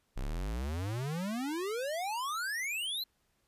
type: exponential sweep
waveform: square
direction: up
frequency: 30 to 4186 Hz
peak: -34 dBFS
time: 0.16-3.04 s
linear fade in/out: 10 ms
effects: pink hiss -75 dBFS RMS until 3.47 s + resampled to 32000 Hz